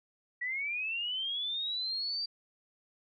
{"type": "linear sweep", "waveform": "sine", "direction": "up", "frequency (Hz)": [1921, 4699], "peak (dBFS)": -32, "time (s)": [0.41, 2.26], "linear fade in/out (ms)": 10, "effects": []}